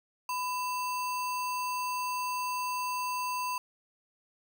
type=tone with sample-and-hold; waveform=sine; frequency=1000 Hz; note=B5; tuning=21 cents sharp; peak=-30 dBFS; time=0.29-3.58 s; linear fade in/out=2 ms; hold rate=3675 Hz; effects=none